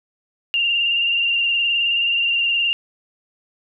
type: tone with vibrato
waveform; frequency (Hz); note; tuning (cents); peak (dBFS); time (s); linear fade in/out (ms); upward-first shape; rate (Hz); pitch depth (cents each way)
sine; 2788; F7; -4; -16; 0.54-2.73; 0; sine; 19; 33
effects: none